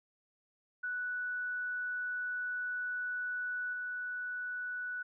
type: tone with level steps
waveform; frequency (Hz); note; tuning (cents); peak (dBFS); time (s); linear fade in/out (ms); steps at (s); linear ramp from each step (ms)
sine; 1480; F#6; 0; -34 / -36; 0.83-5.03; 10; 3.73; 2
effects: none